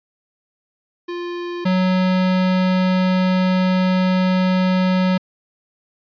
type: tone pair in turn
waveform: square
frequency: 349.2 / 184.98 Hz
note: F4 / F#3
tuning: 0 / 0 cents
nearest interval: major seventh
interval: 1100 cents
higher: first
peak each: -25 / -15 dBFS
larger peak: second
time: 1.08-1.65 / 1.65-5.18 s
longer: second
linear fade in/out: 10 ms
effects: resampled to 11025 Hz